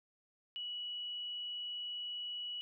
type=tone; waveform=sine; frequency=2935 Hz; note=F#7; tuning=15 cents flat; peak=-39 dBFS; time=0.56-2.61 s; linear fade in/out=0 ms; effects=none